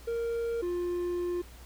triangle tone pair in turn, 465 / 352.3 Hz, A#4 / F4, -4 / +15 cents, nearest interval perfect fourth, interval 481 cents, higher first, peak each -27 dBFS, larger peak neither, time 0.07-0.62 / 0.62-1.42 s, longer second, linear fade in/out 10 ms, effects added 60 Hz sine -48 dBFS peak until 1.65 s + pink hiss -54 dBFS RMS until 1.65 s

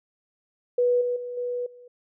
sine tone with level steps, 489.8 Hz, B4, 14 cents flat, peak -18 / -23 / -31 / -26 / -45 dBFS, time 0.78-1.88 s, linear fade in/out 5 ms, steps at 1.01 / 1.16 / 1.37 / 1.66 s, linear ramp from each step 5 ms, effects none

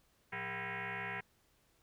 sine tone with frequency modulation, 113 Hz, A2, 47 cents sharp, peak -38 dBFS, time 0.32-1.21 s, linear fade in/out 10 ms, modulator 292 Hz, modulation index 7.9, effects pink hiss -72 dBFS RMS until 1.82 s

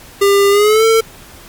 square tone with pitch glide, 399.8 to 448.8 Hz, G4 to A4, +34 to +34 cents, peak -8 dBFS, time 0.21-1.01 s, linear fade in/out 10 ms, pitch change +200 cents, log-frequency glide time 0.5-0.85 s, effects pink hiss -38 dBFS RMS until 1.48 s + MP3 96 kbps

